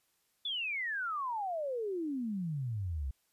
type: exponential sweep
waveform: sine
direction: down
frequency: 3520 to 63.3 Hz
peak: -33 dBFS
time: 0.45-3.11 s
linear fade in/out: 5 ms
effects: white hiss -75 dBFS RMS until 3.32 s + resampled to 32000 Hz